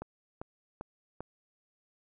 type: click train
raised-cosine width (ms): 1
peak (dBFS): -25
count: 4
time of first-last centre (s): 0.02-1.206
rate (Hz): 2.53
effects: none